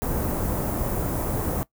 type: band-stop noise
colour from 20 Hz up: pink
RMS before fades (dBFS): -26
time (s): 0.02-1.63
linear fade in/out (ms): 0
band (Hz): 850 to 15000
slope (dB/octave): 12
effects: noise-tail reverb RT60 0.1 s tail -20 dB re dry